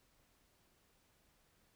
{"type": "silence", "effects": ["pink hiss -73 dBFS RMS until 1.75 s"]}